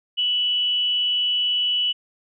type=tone with amplitude modulation; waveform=sine; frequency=2960 Hz; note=F#7; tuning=in tune; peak=-17 dBFS; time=0.17-1.93 s; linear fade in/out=20 ms; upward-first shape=sine; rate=282 Hz; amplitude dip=35%; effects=none